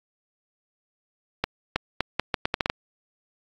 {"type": "accelerating click train", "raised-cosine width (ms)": 0.3, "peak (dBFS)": -6, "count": 10, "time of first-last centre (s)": [1.44, 2.699], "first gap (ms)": 320, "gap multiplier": 0.77, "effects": ["AAC 48 kbps"]}